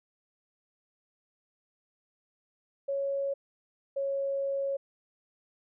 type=tone pair in turn; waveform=sine; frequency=554 / 551.2 Hz; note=C#5 / C#5; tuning=-1 / -10 cents; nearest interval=unison; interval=9 cents; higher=first; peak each=-28 dBFS; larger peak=neither; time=2.88-3.34 / 3.96-4.77 s; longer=second; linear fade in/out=10 ms; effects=none